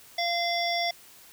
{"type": "harmonic tone", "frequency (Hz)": 689, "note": "F5", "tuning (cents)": -24, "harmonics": [1, 3, 5, 7, 8], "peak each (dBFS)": [-28, -31, -33, -37, -33], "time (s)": [0.18, 0.91], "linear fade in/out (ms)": 5, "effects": ["white hiss -52 dBFS RMS until 1.32 s"]}